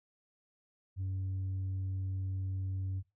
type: tone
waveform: sine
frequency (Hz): 95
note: F#2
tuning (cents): +46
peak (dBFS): -31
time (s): 0.96-3.03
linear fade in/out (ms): 50
effects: noise-tail reverb RT60 0.2 s tail -17 dB re dry + tanh soft clip ceiling -32 dBFS